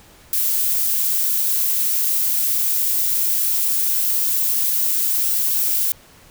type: noise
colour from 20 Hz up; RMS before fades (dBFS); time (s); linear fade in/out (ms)
violet; -19; 0.33-5.92; 0
effects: pink hiss -48 dBFS RMS until 6.3 s